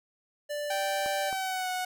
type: tone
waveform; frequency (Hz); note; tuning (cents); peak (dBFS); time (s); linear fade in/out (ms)
square; 588; D5; +2; -32; 0.49-1.31; 20
type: tone with pitch glide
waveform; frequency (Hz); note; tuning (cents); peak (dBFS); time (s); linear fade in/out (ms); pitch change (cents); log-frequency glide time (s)
sawtooth; 780 to 736.2; G5 to F#5; -9 to -9; -26; 0.7-1.85; 5; -100; 1.21-1.69
type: clicks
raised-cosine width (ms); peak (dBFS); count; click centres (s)
1; -27; 2; 1.061 / 1.328
effects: none

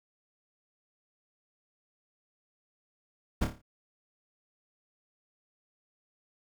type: noise with echo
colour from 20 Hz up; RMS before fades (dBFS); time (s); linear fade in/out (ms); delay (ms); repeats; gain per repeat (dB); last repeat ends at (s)
brown; -25; 3.41-3.45; 10; 28; 6; -6; 3.618
effects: none

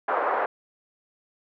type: band-pass noise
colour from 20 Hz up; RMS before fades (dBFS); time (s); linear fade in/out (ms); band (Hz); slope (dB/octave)
pink; -25; 0.08-0.46; 5; 510 to 1400; 24
effects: none

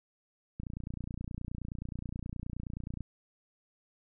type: click train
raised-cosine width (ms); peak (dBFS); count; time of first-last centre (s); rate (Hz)
5; -26; 72; 0.6-3.007; 29.5
effects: none

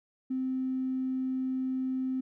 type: tone with tanh clipping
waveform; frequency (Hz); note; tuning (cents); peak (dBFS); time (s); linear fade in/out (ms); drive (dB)
triangle; 260; C4; -11; -28; 0.3-2.21; 10; 2
effects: none

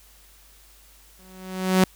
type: tone with exponential growth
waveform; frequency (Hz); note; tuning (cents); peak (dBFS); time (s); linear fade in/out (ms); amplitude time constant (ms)
sawtooth; 186.6; F#3; +15; -9; 1.19-1.84; 2; 140
effects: added 50 Hz sine -54 dBFS peak until 1.95 s + white hiss -54 dBFS RMS until 1.95 s

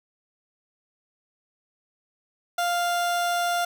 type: tone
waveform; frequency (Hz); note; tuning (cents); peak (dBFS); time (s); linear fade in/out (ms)
30% pulse; 698.5; F5; 0; -20; 2.58-3.65; 5
effects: none

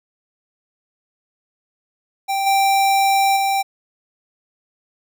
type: tone with level steps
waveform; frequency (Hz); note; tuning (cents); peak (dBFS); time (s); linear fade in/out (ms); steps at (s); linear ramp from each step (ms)
square; 784; G5; 0; -19 / -14 / -17; 2.28-3.63; 20; 2.46 / 3.36; 10
effects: none

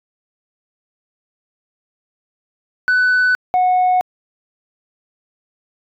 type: tone pair in turn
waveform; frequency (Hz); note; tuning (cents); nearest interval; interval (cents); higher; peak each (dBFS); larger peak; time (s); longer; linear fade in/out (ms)
sine; 1497 / 732.7; F#6 / F#5; +20 / -17; octave; 1237; first; -9; neither; 2.88-3.35 / 3.54-4.01; neither; 0
effects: tanh soft clip ceiling -10 dBFS

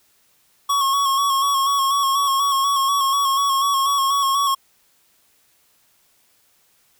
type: tone with vibrato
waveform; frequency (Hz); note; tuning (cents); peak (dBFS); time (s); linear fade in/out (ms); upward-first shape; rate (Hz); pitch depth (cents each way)
square; 1104; C#6; -7; -17; 0.69-4.55; 10; square; 4.1; 32
effects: white hiss -60 dBFS RMS until 6.99 s

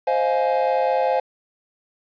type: chord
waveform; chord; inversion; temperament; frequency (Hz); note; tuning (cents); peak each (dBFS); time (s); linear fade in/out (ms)
triangle; F minor seventh; second; just; 523.8 / 628.6 / 698.5 / 838.1; C5 / Eb5 / F5 / Ab5; +2 / +18 / 0 / +16; -19 / -24 / -22 / -21; 0.07-1.2; 5
effects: resampled to 11025 Hz + 8-bit

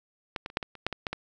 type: clicks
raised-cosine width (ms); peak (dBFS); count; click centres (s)
0.3; -15 / -19 / -30 / -9 / -19 / -30 / -10 / -17 / -14 / -16; 10; 0.362 / 0.461 / 0.501 / 0.571 / 0.628 / 0.753 / 0.866 / 0.927 / 1.068 / 1.13
effects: none

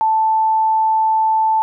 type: tone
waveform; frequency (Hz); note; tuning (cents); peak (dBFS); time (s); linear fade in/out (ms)
sine; 880; A5; 0; -12; 0.01-1.62; 0
effects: none

